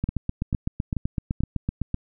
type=two click trains; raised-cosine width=5 ms; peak=-12 / -13 dBFS; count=16 / 4; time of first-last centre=0.04-1.944 / 0.09-1.406 s; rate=7.88 / 2.28 Hz; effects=none